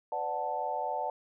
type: chord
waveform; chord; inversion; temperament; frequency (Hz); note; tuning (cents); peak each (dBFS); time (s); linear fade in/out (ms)
sine; B minor seventh; none; equal with one note detuned; 503.1 / 587.3 / 740 / 880; B4 / D5 / F#5 / A5; +32 / 0 / 0 / 0; -40 / -37 / -35 / -34; 0.12-1.1; 2
effects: none